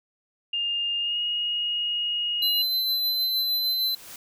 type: tone with pitch glide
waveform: sine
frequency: 2816 to 2874 Hz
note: F7 to F7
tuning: +14 to +49 cents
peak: -24 dBFS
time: 0.53-2.62 s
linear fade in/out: 5 ms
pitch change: +35 cents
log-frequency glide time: 0.99-1.19 s
type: tone with tremolo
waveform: square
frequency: 4049 Hz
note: B7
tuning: 42 cents sharp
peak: -22 dBFS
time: 2.42-3.95 s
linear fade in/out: 5 ms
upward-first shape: sine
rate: 6.5 Hz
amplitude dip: 25%
type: noise with exponential growth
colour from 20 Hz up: white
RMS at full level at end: -40 dBFS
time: 3.19-4.16 s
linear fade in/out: 2 ms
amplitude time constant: 210 ms
effects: none